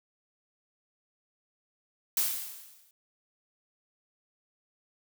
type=noise with exponential decay; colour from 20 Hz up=blue; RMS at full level=-25 dBFS; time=2.17-2.91 s; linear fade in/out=2 ms; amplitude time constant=160 ms; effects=none